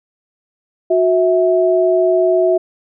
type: tone pair together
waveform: sine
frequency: 365.9 / 652 Hz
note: F#4 / E5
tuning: -19 / -19 cents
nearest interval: minor seventh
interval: 1000 cents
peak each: -13 dBFS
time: 0.9-2.58 s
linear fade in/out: 10 ms
effects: none